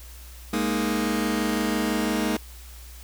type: chord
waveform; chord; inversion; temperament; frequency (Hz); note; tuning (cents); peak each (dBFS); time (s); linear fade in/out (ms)
sawtooth; Ab suspended second; none; just; 207.7 / 233.6 / 311.5; Ab3 / Bb3 / Eb4; 0 / +4 / +2; -23; 0.53-2.37; 5
effects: added 60 Hz sine -41 dBFS peak until 3.03 s + white hiss -48 dBFS RMS until 3.03 s